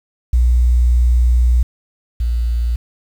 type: tone pair in turn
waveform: sine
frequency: 60.5 / 58.64 Hz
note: B1 / A#1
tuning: -35 / +11 cents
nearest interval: minor second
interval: 54 cents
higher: first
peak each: -9 / -14 dBFS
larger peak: first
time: 0.33-1.63 / 2.2-2.76 s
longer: first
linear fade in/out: 5 ms
effects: 7-bit